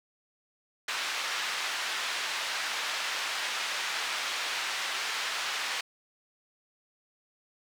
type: band-pass noise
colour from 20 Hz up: pink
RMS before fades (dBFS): -33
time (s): 0.88-5.81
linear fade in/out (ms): 5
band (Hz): 1300 to 4900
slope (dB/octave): 12
effects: none